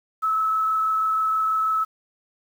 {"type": "tone with frequency modulation", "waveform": "sine", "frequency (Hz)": 1299, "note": "E6", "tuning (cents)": -26, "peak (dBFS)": -19, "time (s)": [0.22, 1.85], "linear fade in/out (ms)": 20, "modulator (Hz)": 26.2, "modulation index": 0.58, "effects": ["8-bit"]}